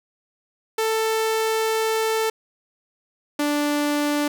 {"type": "tone pair in turn", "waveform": "sawtooth", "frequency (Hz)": [442.8, 293.2], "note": ["A4", "D4"], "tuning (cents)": [11, -3], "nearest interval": "perfect fifth", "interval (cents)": 714, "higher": "first", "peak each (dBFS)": -16, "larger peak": "neither", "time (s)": [[0.78, 2.3], [3.39, 4.28]], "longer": "first", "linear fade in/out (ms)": 5, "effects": []}